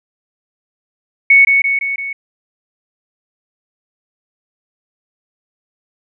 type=tone with echo; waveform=sine; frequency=2217 Hz; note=C#7; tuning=in tune; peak=-4 dBFS; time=1.3-1.45 s; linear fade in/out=5 ms; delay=170 ms; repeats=4; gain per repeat=-4 dB; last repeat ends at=2.13 s; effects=none